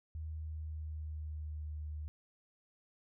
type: tone with pitch glide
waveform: sine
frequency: 78.5 to 75.96 Hz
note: D#2 to D#2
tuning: +16 to -41 cents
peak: -39 dBFS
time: 0.15-2.08 s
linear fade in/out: 0 ms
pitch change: -57 cents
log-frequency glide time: 0.25-1.77 s
effects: none